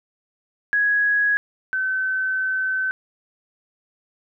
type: tone pair in turn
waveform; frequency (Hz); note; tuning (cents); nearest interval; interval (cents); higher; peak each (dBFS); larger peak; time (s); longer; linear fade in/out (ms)
sine; 1665 / 1528; G#6 / G6; +4 / -45; minor second; 149; first; -16 / -20; first; 0.73-1.37 / 1.73-2.91; second; 0
effects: none